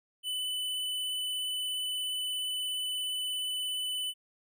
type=tone with vibrato; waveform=square; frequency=3000 Hz; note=F#7; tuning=23 cents sharp; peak=-32 dBFS; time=0.23-4.14 s; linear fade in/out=50 ms; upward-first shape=sine; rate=17 Hz; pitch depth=9 cents each way; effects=none